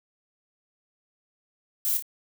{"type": "noise with echo", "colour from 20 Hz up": "violet", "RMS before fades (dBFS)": -26, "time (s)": [1.85, 1.97], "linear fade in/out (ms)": 0, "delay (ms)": 27, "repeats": 2, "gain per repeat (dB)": -6, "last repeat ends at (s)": 2.024, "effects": []}